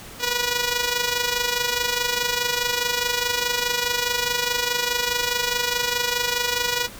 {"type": "tone with amplitude modulation", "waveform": "5% pulse", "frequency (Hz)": 485.7, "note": "B4", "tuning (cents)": -29, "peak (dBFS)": -7, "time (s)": [0.19, 6.89], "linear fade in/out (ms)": 50, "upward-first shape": "sine", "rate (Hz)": 24.8, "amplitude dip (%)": 60, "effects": ["pink hiss -40 dBFS RMS until 6.99 s"]}